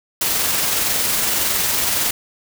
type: noise with amplitude modulation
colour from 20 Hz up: white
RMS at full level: -18 dBFS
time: 0.21-2.11 s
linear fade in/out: 5 ms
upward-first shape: sine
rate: 21.7 Hz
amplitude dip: 25%
effects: none